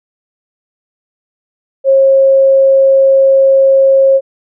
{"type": "tone", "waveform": "sine", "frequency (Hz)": 540, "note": "C#5", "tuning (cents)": -45, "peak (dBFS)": -4, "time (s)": [1.84, 4.21], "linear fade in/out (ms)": 50, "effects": []}